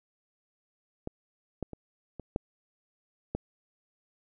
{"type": "clicks", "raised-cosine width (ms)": 2, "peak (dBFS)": [-21, -19, -27, -26, -15, -17], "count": 6, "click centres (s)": [1.074, 1.627, 1.733, 2.197, 2.361, 3.35], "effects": []}